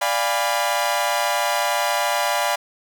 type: chord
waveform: sawtooth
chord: D diminished seventh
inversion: none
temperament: equal with one note detuned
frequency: 587.3 / 698.5 / 815.4 / 987.8 Hz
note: D5 / F5 / Ab5 / Cb6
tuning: 0 / 0 / -32 / 0 cents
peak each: -21 dBFS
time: 0.01-2.56 s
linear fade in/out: 10 ms
effects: none